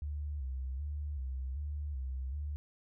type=tone with vibrato; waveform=sine; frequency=69.3 Hz; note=C#2; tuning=in tune; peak=-35 dBFS; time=0.02-2.56 s; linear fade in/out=0 ms; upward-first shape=square; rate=1.3 Hz; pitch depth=100 cents each way; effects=none